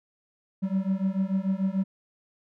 triangle beating tone pair, 188.4 / 195.2 Hz, F#3 / G3, +32 / -7 cents, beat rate 6.8 Hz, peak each -25 dBFS, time 0.62-1.84 s, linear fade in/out 20 ms, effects none

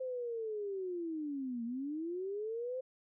sine linear two-way sweep, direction down then up, 523.3 to 227.8 to 523.3 Hz, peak -36 dBFS, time 0-2.81 s, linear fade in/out 10 ms, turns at 1.64 s, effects none

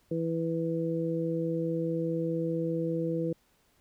harmonic tone, 164.81 Hz, E3, in tune, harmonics 1 / 2 / 3, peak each -32 / -32 / -32 dBFS, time 0.11-3.33 s, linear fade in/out 5 ms, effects pink hiss -68 dBFS RMS until 3.8 s

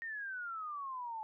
sine exponential sweep, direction down, 1864 to 860 Hz, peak -39 dBFS, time 0.02-1.23 s, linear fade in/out 0 ms, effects none

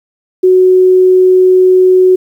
sine tone, 370 Hz, F#4, in tune, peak -3 dBFS, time 0.43-2.16 s, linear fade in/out 10 ms, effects 7-bit

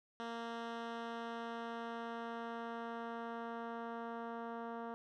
10% pulse tone with low-pass filter sweep, 231.7 Hz, A#3, 10 cents flat, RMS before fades -44 dBFS, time 0.2-4.94 s, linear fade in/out 0 ms, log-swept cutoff 3700 to 1200 Hz, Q 0.79, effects none

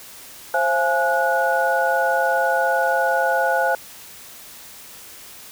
sine tone cluster, 529 / 683 / 840 / 1463 Hz, C5 / F5 / G#5 / F#6, +19 / -39 / +19 / -20 cents, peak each -22 dBFS, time 0.54-3.75 s, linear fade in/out 2 ms, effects white hiss -41 dBFS RMS until 5.51 s

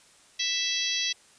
harmonic tone, 659.3 Hz, E5, in tune, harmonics 3 / 4 / 5 / 6 / 7 / 8 / 9, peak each -36 / -34 / -31 / -32 / -35 / -36 / -34 dBFS, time 0.39-1.13 s, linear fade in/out 10 ms, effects white hiss -57 dBFS RMS until 1.38 s + resampled to 22050 Hz

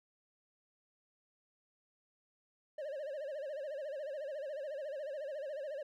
triangle tone with vibrato, 576 Hz, D5, 34 cents flat, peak -37 dBFS, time 2.78-5.83 s, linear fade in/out 5 ms, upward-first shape sine, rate 14 Hz, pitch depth 140 cents each way, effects none

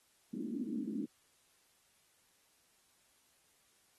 white band-pass noise, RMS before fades -39 dBFS, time 0.33-1.06 s, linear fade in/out 10 ms, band 210 to 300 Hz, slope 48 dB/octave, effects white hiss -71 dBFS RMS until 3.98 s + AAC 32 kbps

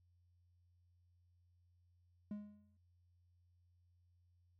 triangle tone with exponential decay, 207.7 Hz, G#3, in tune, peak -38 dBFS, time 2.31-2.77 s, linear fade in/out 2 ms, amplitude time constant 100 ms, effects added 88 Hz sine -70 dBFS peak until 4.59 s

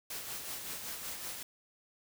white noise with tremolo, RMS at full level -40 dBFS, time 0.1-1.43 s, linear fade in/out 5 ms, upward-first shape sine, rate 5.3 Hz, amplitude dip 40%, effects none

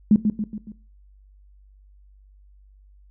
sine tone with echo, 211.5 Hz, G#3, 32 cents sharp, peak -10 dBFS, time 0.11-0.16 s, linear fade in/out 2 ms, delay 140 ms, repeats 4, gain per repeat -6 dB, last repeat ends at 0.72 s, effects noise-tail reverb RT60 0.4 s tail -18 dB re dry + added 49 Hz sine -49 dBFS peak until 3.1 s

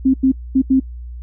sine tone bursts at uneven times, 264 Hz, C4, 16 cents sharp, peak -9 dBFS, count 4, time 0.05-0.14 / 0.23-0.32 / 0.55-0.62 / 0.7-0.8 s, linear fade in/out 10 ms, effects noise-tail reverb RT60 0.1 s tail -24 dB re dry + added 60 Hz sine -28 dBFS peak until 1.22 s

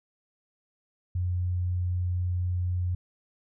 sine tone, 89.6 Hz, F2, 45 cents sharp, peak -25 dBFS, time 1.15-2.95 s, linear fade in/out 5 ms, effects none

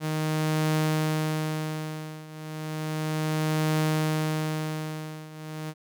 sawtooth tone with tremolo, 155.56 Hz, D#3, in tune, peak -18 dBFS, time 0-5.74 s, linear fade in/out 50 ms, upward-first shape triangle, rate 0.33 Hz, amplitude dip 90%, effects none

